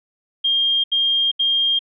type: tone bursts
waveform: sine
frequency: 3214 Hz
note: G7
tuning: 43 cents sharp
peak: -15 dBFS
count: 3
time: 0.44-1.792 s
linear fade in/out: 10 ms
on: 400 ms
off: 76 ms
effects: none